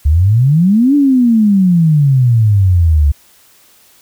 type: exponential two-way sweep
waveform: sine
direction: up then down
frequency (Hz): 69.6 to 293.7 to 69.6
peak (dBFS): -6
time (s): 0.05-3.12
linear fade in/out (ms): 10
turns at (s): 0.95
effects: white hiss -47 dBFS RMS until 4.01 s